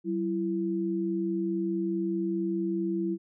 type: tone pair together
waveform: sine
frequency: 189.99 / 334.7 Hz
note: F#3 / E4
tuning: +46 / +26 cents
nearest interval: minor seventh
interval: 980 cents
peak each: -31 / -28 dBFS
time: 0.04-3.18 s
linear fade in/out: 50 ms
effects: none